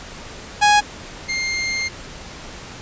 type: tone pair in turn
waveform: sawtooth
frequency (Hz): 830.6 / 2114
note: G#5 / C7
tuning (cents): 0 / +17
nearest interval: octave + major third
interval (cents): 1617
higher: second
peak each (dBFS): -7 / -17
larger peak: first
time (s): 0.61-0.81 / 1.28-1.89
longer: second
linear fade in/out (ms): 20
effects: pink hiss -36 dBFS RMS until 2.81 s + resampled to 16000 Hz